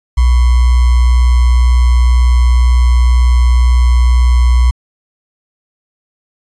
sine tone with sample-and-hold, 61 Hz, B1, 21 cents flat, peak -5 dBFS, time 0.17-4.71 s, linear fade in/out 10 ms, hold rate 1050 Hz, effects resampled to 22050 Hz

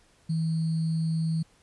sine tone with sample-and-hold, 161.7 Hz, E3, 33 cents flat, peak -24 dBFS, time 0.29-1.43 s, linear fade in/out 10 ms, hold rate 4410 Hz, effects pink hiss -62 dBFS RMS until 1.62 s + resampled to 24000 Hz

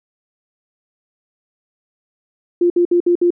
sine tone bursts, 349.2 Hz, F4, in tune, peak -10 dBFS, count 5, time 2.61-3.305 s, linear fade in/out 5 ms, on 91 ms, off 60 ms, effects none

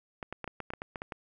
clicks, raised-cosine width 0.5 ms, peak -22 dBFS, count 11, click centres 0.228 / 0.326 / 0.443 / 0.477 / 0.603 / 0.704 / 0.736 / 0.819 / 0.958 / 1.019 / 1.122 s, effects none

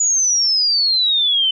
sine exponential sweep, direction down, 6950 to 3030 Hz, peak -13 dBFS, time 0-1.51 s, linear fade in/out 5 ms, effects none

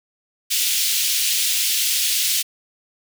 pink high-pass noise, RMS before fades -20 dBFS, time 0.5-2.43 s, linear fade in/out 20 ms, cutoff 2800 Hz, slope 24 dB/octave, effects none

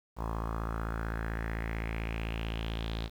sawtooth tone with low-pass filter sweep, 55.7 Hz, A1, 22 cents sharp, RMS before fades -35 dBFS, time 0.16-3.1 s, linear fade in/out 50 ms, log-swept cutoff 1000 to 3900 Hz, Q 4.3, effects 9-bit

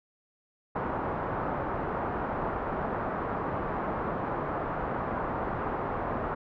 white low-pass noise, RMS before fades -32 dBFS, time 0.75-6.35 s, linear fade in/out 10 ms, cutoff 1200 Hz, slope 24 dB/octave, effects none

